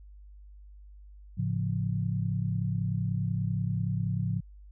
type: chord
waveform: sine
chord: A augmented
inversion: none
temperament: equal with one note detuned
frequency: 108.24 / 138.59 / 174.61 Hz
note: A2 / C#3 / E#3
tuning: -28 / 0 / 0 cents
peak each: -30 / -32 / -32 dBFS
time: 1.37-4.41 s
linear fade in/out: 20 ms
effects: added 50 Hz sine -47 dBFS peak until 4.71 s